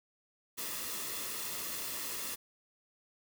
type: noise with comb filter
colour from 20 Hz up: white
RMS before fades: -39 dBFS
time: 0.57-2.36 s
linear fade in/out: 20 ms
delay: 1.3 ms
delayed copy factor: -0.5
effects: none